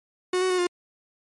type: tone with pitch steps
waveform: 45% pulse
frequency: 365.4 / 372.4 / 365.4 / 354.1 Hz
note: F#4 / F#4 / F#4 / F4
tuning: -22 / +11 / -22 / +24 cents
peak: -21 dBFS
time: 0.33-0.67 s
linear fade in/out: 5 ms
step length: 85 ms
effects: MP3 48 kbps